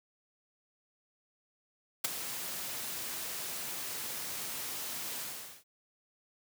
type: noise with ADSR envelope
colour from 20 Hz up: white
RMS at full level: -27 dBFS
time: 2.04-5.64 s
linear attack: 8 ms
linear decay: 14 ms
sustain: -12 dB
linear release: 440 ms
effects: high-pass 100 Hz 12 dB/octave